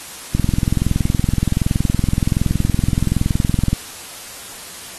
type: click train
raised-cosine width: 5 ms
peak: -3 dBFS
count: 73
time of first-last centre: 0.35-3.73 s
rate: 21.3 Hz
effects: white hiss -34 dBFS RMS until 4.98 s + AAC 32 kbps